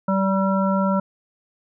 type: harmonic tone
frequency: 193.1 Hz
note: G3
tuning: 26 cents flat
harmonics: 1 / 3 / 5 / 7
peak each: -19 / -24 / -26 / -27 dBFS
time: 0.08-1 s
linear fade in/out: 5 ms
effects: none